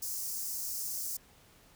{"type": "high-pass noise", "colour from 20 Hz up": "white", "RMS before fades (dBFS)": -37, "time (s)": [0.02, 1.17], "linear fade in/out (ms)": 5, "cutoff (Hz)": 5000, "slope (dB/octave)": 48, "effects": ["pink hiss -61 dBFS RMS until 1.75 s"]}